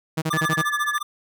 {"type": "tone bursts", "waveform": "sawtooth", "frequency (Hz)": 159, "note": "D#3", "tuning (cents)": 38, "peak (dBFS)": -17, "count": 6, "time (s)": [0.17, 0.619], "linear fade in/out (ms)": 10, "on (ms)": 49, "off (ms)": 31}
{"type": "tone with tremolo", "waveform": "square", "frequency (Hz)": 1190, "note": "D6", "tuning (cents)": 22, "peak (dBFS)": -21, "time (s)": [0.3, 1.03], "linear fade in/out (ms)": 10, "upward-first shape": "sine", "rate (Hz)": 14, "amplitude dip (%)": 100}
{"type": "tone with vibrato", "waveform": "sine", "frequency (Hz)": 1719, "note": "A6", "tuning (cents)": -41, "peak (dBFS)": -24, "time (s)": [0.33, 0.98], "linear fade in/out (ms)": 0, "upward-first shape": "square", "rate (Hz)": 6.5, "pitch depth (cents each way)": 12}
{"effects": []}